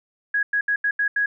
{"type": "tone bursts at uneven times", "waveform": "sine", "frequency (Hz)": 1661.2, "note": "G#6", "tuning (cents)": 0, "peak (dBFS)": -18, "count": 6, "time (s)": [[0.34, 0.43], [0.53, 0.61], [0.68, 0.76], [0.84, 0.91], [0.99, 1.08], [1.16, 1.26]], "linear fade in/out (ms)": 5, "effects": []}